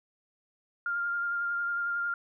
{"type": "tone with vibrato", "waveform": "sine", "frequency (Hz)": 1401, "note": "F6", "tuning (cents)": 5, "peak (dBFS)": -28, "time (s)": [0.86, 2.14], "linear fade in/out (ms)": 2, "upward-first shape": "sine", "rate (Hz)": 11, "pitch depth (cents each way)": 15, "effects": []}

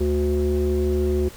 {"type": "tone with low-pass filter", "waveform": "square", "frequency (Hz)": 73.42, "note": "D2", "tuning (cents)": 0, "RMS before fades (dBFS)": -21, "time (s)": [0, 1.29], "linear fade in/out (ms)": 10, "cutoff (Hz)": 400, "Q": 9.4, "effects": ["pink hiss -43 dBFS RMS until 1.36 s"]}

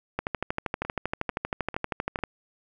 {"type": "two click trains", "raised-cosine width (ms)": 0.5, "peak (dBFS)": [-12, -20], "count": [27, 4], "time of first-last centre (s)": [[0.19, 2.237], [0.85, 2.189]], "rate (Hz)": [12.7, 2.24], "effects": []}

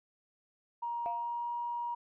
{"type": "tone with pitch glide", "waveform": "sine", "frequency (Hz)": [944, 951.7], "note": ["A#5", "A#5"], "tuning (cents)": [22, 36], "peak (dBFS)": -33, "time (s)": [0.82, 1.95], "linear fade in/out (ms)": 10, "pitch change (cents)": 14, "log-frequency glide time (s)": [1.18, 1.49]}
{"type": "tone with exponential decay", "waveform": "sine", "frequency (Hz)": 698.5, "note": "F5", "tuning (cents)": 0, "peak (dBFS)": -31, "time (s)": [1.06, 1.39], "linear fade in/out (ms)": 0, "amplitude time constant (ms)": 71}
{"effects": ["tanh soft clip ceiling -25 dBFS"]}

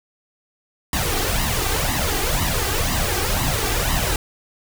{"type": "noise with flanger", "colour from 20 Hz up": "pink", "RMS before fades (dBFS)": -21, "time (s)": [0.93, 4.16], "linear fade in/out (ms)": 2, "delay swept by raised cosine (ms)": [1, 2.6], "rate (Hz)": 2, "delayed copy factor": 0.7, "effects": []}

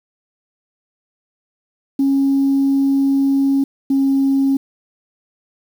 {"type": "tone pair in turn", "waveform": "sine", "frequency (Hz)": [274.2, 272.3], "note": ["C#4", "C#4"], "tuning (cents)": [-19, -31], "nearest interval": "unison", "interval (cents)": 12, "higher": "first", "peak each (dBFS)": -11, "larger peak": "neither", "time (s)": [[1.99, 3.64], [3.9, 4.57]], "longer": "first", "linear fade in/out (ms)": 5, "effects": ["tanh soft clip ceiling -8 dBFS", "7-bit"]}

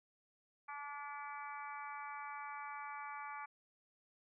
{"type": "harmonic tone with a mistuned harmonic", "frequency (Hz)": 287.7, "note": "D4", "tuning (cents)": -36, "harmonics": [3, 4, 5, 6, 7, 8], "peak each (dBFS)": [-48, -48, -53, -57, -57, -53], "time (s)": [0.68, 3.46], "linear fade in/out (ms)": 10, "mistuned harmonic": 4, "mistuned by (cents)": 15, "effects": []}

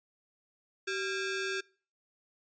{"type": "ring-modulated tone", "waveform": "sawtooth", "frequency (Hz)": 1000, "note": "B5", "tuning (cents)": 21, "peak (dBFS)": -25, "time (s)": [0.87, 1.61], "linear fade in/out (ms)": 10, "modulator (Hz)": 616, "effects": ["noise-tail reverb RT60 0.4 s tail -24 dB re dry", "resampled to 16000 Hz"]}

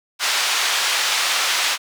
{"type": "band-pass noise", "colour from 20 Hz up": "white", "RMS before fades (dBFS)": -20, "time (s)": [0.19, 1.78], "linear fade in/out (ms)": 50, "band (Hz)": [890, 4700], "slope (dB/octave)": 12, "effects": []}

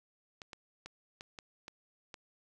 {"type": "clicks", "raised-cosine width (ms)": 0.2, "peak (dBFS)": -28, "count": 7, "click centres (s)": [0.418, 0.532, 0.86, 1.209, 1.388, 1.681, 2.142], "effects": ["11-bit"]}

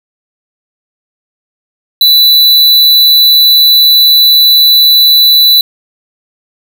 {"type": "tone", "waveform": "square", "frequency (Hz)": 3974, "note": "B7", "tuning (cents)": 10, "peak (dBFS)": -3, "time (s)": [2.01, 5.61], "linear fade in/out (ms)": 2, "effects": []}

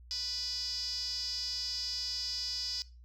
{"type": "tone with band-pass filter", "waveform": "5% pulse", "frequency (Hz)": 493.9, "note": "B4", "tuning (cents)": 0, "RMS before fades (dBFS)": -36, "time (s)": [0.11, 2.82], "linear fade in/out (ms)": 0, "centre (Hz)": 5000, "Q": 9.5, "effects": ["noise-tail reverb RT60 0.3 s tail -19 dB re dry", "added 60 Hz sine -51 dBFS peak until 3.04 s"]}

